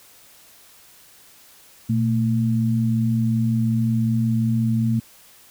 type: tone pair together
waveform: sine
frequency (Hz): 118.82 / 224.3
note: A#2 / A3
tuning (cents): +34 / +34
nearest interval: major seventh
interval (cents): 1100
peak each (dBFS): -20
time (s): 1.89-5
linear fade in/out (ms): 10
effects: white hiss -50 dBFS RMS until 5.5 s